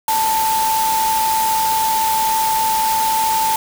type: tone in noise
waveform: sine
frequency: 885 Hz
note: A5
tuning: 10 cents sharp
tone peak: -15 dBFS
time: 0.08-3.56 s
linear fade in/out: 2 ms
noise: white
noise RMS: -23 dBFS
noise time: 0.08-3.56 s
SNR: +5 dB
effects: none